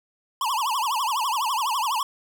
square tone with vibrato, 987.8 Hz, B5, in tune, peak -23 dBFS, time 0.41-2.03 s, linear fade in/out 2 ms, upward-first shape triangle, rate 12 Hz, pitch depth 290 cents each way, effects none

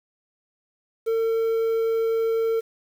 triangle tone with quantisation, 452 Hz, A4, 47 cents sharp, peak -18 dBFS, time 1.06-2.61 s, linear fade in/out 20 ms, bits 8, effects none

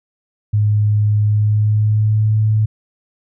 sine tone with pitch glide, 105.1 to 108.12 Hz, G#2 to A2, +21 to -30 cents, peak -11 dBFS, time 0.53-2.66 s, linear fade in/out 10 ms, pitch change +49 cents, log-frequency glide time 1.23-2.37 s, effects none

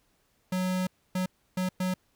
square tone bursts at uneven times, 184.4 Hz, F#3, 6 cents flat, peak -27 dBFS, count 4, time 0.52-0.87 / 1.15-1.26 / 1.57-1.69 / 1.8-1.94 s, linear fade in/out 5 ms, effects pink hiss -70 dBFS RMS until 2.15 s

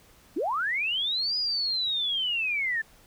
sine linear two-way sweep, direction up then down, 256.4 to 4978 to 1736 Hz, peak -25 dBFS, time 0.36-2.82 s, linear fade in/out 10 ms, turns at 1.37 s, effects pink hiss -57 dBFS RMS until 3.06 s

